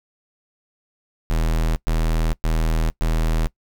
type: tone bursts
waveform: square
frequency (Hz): 40.21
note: E1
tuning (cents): -42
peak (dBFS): -18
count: 4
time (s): 1.3-3.47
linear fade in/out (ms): 0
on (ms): 460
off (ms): 110
effects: noise-tail reverb RT60 0.1 s tail -21 dB re dry